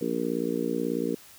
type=harmonic tone; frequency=58.3 Hz; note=A#1; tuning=1 cent sharp; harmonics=3 / 4 / 5 / 6 / 7 / 8; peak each=-36 / -32 / -31 / -35 / -33 / -32 dBFS; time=0.01-1.15 s; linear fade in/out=5 ms; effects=white hiss -51 dBFS RMS until 1.38 s